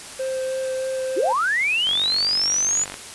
triangle tone with vibrato, 523.3 Hz, C5, in tune, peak -21 dBFS, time 0.19-1.33 s, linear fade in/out 10 ms, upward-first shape sine, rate 3.2 Hz, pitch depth 9 cents each way
sine linear sweep, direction up, 293.7 to 7040 Hz, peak -18 dBFS, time 1.16-2.85 s, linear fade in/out 20 ms
click train, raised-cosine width 0.3 ms, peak -16 dBFS, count 52, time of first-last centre 1.87-2.941 s, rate 47.6 Hz
effects white hiss -37 dBFS RMS until 3.14 s + resampled to 24000 Hz

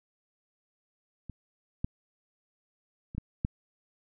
clicks, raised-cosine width 5 ms, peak -28 / -17 / -29 / -20 / -15 dBFS, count 5, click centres 1.297 / 1.845 / 3.149 / 3.181 / 3.449 s, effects none

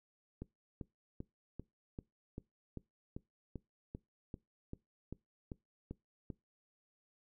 click train, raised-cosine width 3 ms, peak -30 dBFS, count 16, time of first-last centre 0.42-6.302 s, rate 2.55 Hz, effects noise-tail reverb RT60 0.2 s tail -22 dB re dry

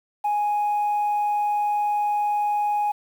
sine tone, 830.6 Hz, G#5, in tune, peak -18 dBFS, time 0.24-2.92 s, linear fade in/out 10 ms, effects tanh soft clip ceiling -18 dBFS + 8-bit

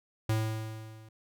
square tone with level ramp, 110 Hz, A2, in tune, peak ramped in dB -25 to -51 dBFS, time 0.29-1.09 s, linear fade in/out 5 ms, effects none

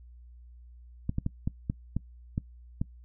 clicks, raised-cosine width 5 ms, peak -16 dBFS, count 8, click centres 1.094 / 1.184 / 1.264 / 1.475 / 1.699 / 1.966 / 2.379 / 2.815 s, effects noise-tail reverb RT60 0.1 s tail -21 dB re dry + added 60 Hz sine -48 dBFS peak until 3.04 s

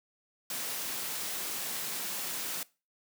white high-pass noise, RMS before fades -36 dBFS, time 0.5-2.63 s, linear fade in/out 2 ms, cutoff 130 Hz, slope 48 dB/octave, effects noise-tail reverb RT60 0.3 s tail -21 dB re dry

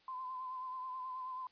sine tone with vibrato, 1026 Hz, C6, 34 cents flat, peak -40 dBFS, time 0.08-1.47 s, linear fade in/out 2 ms, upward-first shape sine, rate 9.3 Hz, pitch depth 35 cents each way, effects white hiss -68 dBFS RMS until 1.51 s + resampled to 11025 Hz

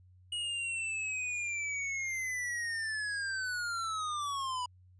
square linear sweep, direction down, 2900 to 976 Hz, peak -34 dBFS, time 0.32-4.66 s, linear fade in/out 5 ms, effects added 91 Hz sine -57 dBFS peak until 4.99 s + resampled to 22050 Hz

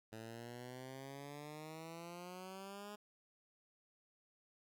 10% pulse exponential sweep, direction up, 110 to 209.3 Hz, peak -40 dBFS, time 0.12-2.96 s, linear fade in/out 10 ms, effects none

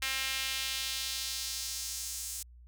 sawtooth tone with high-pass filter sweep, 265.8 Hz, C4, 27 cents sharp, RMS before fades -36 dBFS, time 0.02-2.43 s, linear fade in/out 5 ms, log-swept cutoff 2200 to 7700 Hz, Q 1.4, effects added 60 Hz sine -51 dBFS peak until 2.67 s

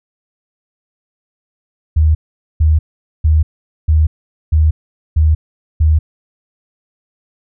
sine tone bursts, 77.78 Hz, D#2, in tune, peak -7 dBFS, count 7, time 1.96-5.99 s, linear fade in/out 10 ms, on 190 ms, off 450 ms, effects none

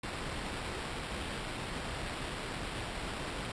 pink noise with sample-and-hold, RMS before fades -39 dBFS, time 0.03-3.52 s, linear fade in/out 5 ms, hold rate 6300 Hz, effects resampled to 22050 Hz

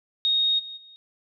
sine tone with level steps, 3729 Hz, A#7, in tune, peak -19 / -35 / -46 dBFS, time 0.25-0.96 s, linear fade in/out 0 ms, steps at 0.58 / 0.76 s, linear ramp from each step 20 ms, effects none

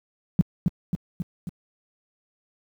sine tone with echo, 176.3 Hz, F3, 17 cents sharp, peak -12 dBFS, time 0.39-0.41 s, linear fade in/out 0 ms, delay 270 ms, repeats 4, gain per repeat -4 dB, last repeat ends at 1.49 s, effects high-pass 60 Hz 12 dB/octave + 9-bit

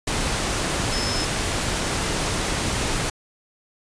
sine tone in noise, 5200 Hz, E8, 24 cents flat, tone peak -28 dBFS, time 0.92-1.25 s, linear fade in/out 5 ms, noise pink, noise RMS -24 dBFS, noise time 0.07-3.1 s, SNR -7 dB, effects resampled to 22050 Hz

